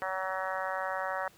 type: harmonic tone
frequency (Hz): 188.6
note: F#3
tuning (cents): +33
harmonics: 3 / 4 / 5 / 6 / 7 / 8 / 9 / 10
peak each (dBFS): -37 / -38 / -39 / -40 / -40 / -41 / -42 / -42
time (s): 0.02-1.28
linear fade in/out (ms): 0
effects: pink hiss -59 dBFS RMS until 1.37 s + high-pass 80 Hz 12 dB/octave